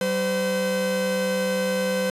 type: tone pair together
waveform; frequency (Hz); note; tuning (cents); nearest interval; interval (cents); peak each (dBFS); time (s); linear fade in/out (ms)
45% pulse; 190.68 / 512; G3 / C5; -48 / -38; octave + perfect fourth; 1710; -27 / -23; 0.01-2.1; 2
effects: resampled to 32000 Hz